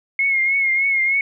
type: tone with vibrato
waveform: sine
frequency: 2160 Hz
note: C#7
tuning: 45 cents flat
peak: -15 dBFS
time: 0.19-1.21 s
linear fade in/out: 2 ms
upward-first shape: triangle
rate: 3.3 Hz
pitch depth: 55 cents each way
effects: none

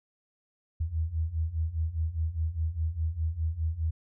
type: beating tone pair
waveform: sine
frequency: 77.78 / 82.68 Hz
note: D#2 / E2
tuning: 0 / +6 cents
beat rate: 4.9 Hz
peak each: -32 / -29 dBFS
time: 0.8-3.91 s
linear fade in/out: 10 ms
effects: none

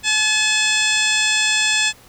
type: harmonic tone with a mistuned harmonic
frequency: 860 Hz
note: A5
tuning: 40 cents flat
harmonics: 1 / 2 / 3 / 4 / 5 / 6 / 7 / 8 / 9 / 10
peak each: -31 / -22 / -20 / -21 / -28 / -27 / -30 / -32 / -23 / -32 dBFS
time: 0.03-1.93 s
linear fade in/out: 50 ms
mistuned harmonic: 9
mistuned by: -37 cents
effects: pink hiss -47 dBFS RMS until 2.08 s

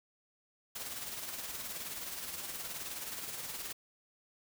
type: noise with tremolo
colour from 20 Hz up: white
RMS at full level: -40 dBFS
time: 0.75-3.73 s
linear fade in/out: 10 ms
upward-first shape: sine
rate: 19 Hz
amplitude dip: 45%
effects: none

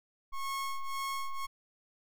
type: ring-modulated tone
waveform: square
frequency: 546 Hz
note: C#5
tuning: 26 cents flat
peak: -31 dBFS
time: 0.32-1.47 s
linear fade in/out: 20 ms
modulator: 545 Hz
effects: none

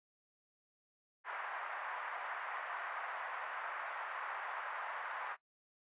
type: band-pass noise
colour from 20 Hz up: white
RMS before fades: -43 dBFS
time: 1.24-5.37 s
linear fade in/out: 50 ms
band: 720 to 1700 Hz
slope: 24 dB/octave
effects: noise-tail reverb RT60 0.1 s tail -18 dB re dry + resampled to 8000 Hz

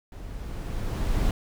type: noise with level ramp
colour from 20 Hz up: brown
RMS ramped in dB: -40 to -22 dBFS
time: 0.12-1.31 s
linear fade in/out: 2 ms
effects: none

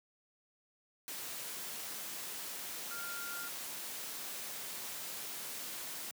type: tone in noise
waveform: sine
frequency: 1400 Hz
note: F6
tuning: 4 cents sharp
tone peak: -43 dBFS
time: 2.91-3.48 s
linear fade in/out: 0 ms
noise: white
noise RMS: -43 dBFS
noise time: 1.08-6.11 s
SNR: -3 dB
effects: high-pass 150 Hz 12 dB/octave

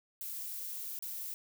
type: noise with dropouts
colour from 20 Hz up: violet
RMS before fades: -41 dBFS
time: 0.21-1.34 s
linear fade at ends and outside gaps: 0 ms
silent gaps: 0.989-1.024 s
effects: none

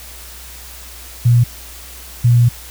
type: tone pair in turn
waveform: sine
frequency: 120 / 120 Hz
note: B2 / B2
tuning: -49 / -49 cents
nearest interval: unison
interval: 0 cents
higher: neither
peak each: -7 dBFS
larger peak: neither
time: 1.25-1.44 / 2.24-2.49 s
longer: second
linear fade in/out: 10 ms
effects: added 60 Hz sine -37 dBFS peak until 2.7 s + white hiss -36 dBFS RMS until 2.7 s

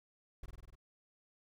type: noise with echo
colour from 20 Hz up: brown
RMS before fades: -44 dBFS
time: 0.43-0.46 s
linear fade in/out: 5 ms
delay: 49 ms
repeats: 6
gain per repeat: -2 dB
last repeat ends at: 0.754 s
effects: none

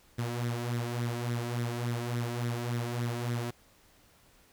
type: tone with flanger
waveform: sawtooth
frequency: 119.6 Hz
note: A#2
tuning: 45 cents sharp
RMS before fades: -33 dBFS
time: 0.18-3.51 s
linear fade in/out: 10 ms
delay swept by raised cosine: 0.52 to 3.12 ms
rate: 3.5 Hz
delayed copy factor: +0.6
effects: pink hiss -62 dBFS RMS until 4.52 s

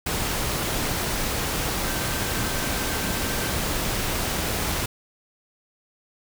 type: tone in noise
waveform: sine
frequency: 1557 Hz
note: G6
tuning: 12 cents flat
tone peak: -37 dBFS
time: 1.84-3.56 s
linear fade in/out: 5 ms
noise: pink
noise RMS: -26 dBFS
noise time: 0.06-4.86 s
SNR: -14 dB
effects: none

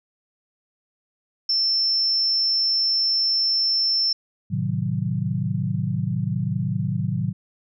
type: tone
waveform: sine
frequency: 5350 Hz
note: E8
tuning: 25 cents sharp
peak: -18 dBFS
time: 1.49-4.13 s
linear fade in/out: 5 ms
type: chord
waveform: sine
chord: A diminished seventh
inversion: none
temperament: equal with one note detuned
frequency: 110 / 130.81 / 155.56 / 186.07 Hz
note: A2 / C3 / Eb3 / Gb3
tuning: 0 / 0 / 0 / +10 cents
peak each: -27 dBFS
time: 4.5-7.33 s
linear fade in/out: 20 ms
effects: none

